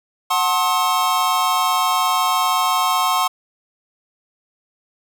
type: chord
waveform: square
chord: F# diminished seventh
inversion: none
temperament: just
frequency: 740 / 888 / 1065.6 / 1278.7 Hz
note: F#5 / A5 / C6 / Eb6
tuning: 0 / +16 / +31 / +47 cents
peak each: -23 / -25 / -19 / -25 dBFS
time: 0.3-3.28 s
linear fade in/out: 10 ms
effects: none